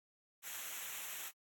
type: noise with comb filter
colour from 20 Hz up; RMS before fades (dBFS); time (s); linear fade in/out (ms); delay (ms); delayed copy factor
white; -45; 0.42-1.32; 50; 0.21; -0.75
effects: AAC 64 kbps